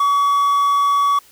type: tone with quantisation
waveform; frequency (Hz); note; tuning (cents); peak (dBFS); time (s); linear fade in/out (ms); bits
triangle; 1134; C#6; +39; -11; 0-1.19; 5; 6
effects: white hiss -49 dBFS RMS until 1.31 s